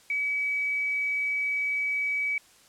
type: tone with quantisation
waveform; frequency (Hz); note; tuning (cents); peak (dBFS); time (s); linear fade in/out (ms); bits
sine; 2281; C#7; +49; -25; 0.1-2.38; 2; 9
effects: white hiss -57 dBFS RMS until 2.68 s + low-pass 10000 Hz 12 dB/octave